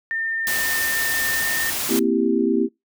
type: tone with pitch glide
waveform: sine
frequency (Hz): 1808 to 1819.5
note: A6 to A#6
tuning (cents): +47 to -42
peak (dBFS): -22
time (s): 0.11-1.7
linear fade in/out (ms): 0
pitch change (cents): +11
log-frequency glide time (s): 1.31-1.53
type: noise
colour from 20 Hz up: white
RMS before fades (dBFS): -25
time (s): 0.47-1.99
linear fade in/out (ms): 0
type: chord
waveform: sine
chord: C dominant seventh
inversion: third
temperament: equal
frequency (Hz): 233.1 / 261.6 / 329.6 / 392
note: Bb3 / C4 / E4 / G4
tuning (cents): 0 / 0 / 0 / 0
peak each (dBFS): -22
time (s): 1.88-2.69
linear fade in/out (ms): 50
effects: noise-tail reverb RT60 0.2 s tail -26 dB re dry